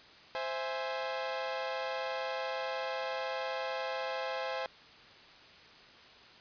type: chord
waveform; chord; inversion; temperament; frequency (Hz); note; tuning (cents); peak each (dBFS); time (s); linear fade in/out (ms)
sawtooth; C augmented; none; equal; 523.3 / 659.3 / 830.6; C5 / E5 / G#5; 0 / 0 / 0; -33 / -36 / -36; 0.35-4.66; 0
effects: white hiss -55 dBFS RMS until 6.4 s + resampled to 11025 Hz